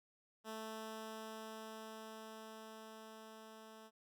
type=tone with level ramp; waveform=10% pulse; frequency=220 Hz; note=A3; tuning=in tune; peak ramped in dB=-36 to -47 dBFS; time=0.44-3.91 s; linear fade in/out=50 ms; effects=none